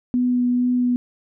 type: tone with vibrato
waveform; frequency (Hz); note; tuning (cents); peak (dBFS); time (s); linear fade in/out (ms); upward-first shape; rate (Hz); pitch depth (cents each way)
sine; 246.9; B3; 0; -16; 0.14-0.96; 0; sine; 2.2; 10
effects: none